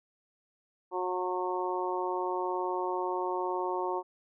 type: harmonic tone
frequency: 182.1 Hz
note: F#3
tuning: 27 cents flat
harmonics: 2 / 3 / 4 / 5 / 6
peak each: -33 / -39 / -38 / -34 / -38 dBFS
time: 0.91-4.03 s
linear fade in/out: 50 ms
effects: none